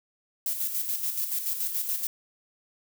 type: noise with tremolo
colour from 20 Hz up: violet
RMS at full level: -28 dBFS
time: 0.46-2.07 s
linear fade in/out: 2 ms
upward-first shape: square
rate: 7 Hz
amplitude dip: 50%
effects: none